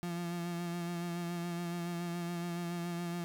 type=tone with vibrato; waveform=35% pulse; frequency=172.6 Hz; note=F3; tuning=20 cents flat; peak=-34 dBFS; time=0.03-3.24 s; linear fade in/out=0 ms; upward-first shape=sine; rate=7.1 Hz; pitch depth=28 cents each way; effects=none